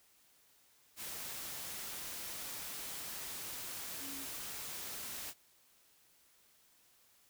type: tone in noise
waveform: sine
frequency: 275.2 Hz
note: C#4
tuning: 12 cents flat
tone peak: -49 dBFS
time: 3.99-4.27 s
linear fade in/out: 50 ms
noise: white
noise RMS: -44 dBFS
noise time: 0.96-5.34 s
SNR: -8 dB
effects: white hiss -68 dBFS RMS until 7.29 s